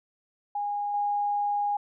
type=tone with level steps; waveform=sine; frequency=820 Hz; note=G#5; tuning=22 cents flat; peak=-27 / -24 dBFS; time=0.55-1.77 s; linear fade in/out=5 ms; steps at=0.94 s; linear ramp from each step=2 ms; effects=none